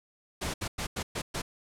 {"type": "noise bursts at uneven times", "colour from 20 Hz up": "pink", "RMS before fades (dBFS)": -33, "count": 6, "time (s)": [[0.41, 0.54], [0.61, 0.68], [0.78, 0.87], [0.96, 1.03], [1.15, 1.22], [1.34, 1.42]], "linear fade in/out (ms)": 10, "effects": ["low-pass 10000 Hz 12 dB/octave"]}